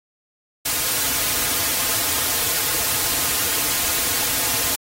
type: noise with comb filter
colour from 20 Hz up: white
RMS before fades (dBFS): -21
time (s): 0.65-4.76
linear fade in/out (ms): 10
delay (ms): 5.2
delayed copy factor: -0.6
effects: AAC 48 kbps